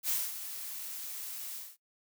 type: noise with ADSR envelope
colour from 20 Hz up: blue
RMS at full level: -30 dBFS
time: 0.03-1.77 s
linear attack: 66 ms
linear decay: 220 ms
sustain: -11 dB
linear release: 220 ms
effects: noise-tail reverb RT60 0.1 s tail -18 dB re dry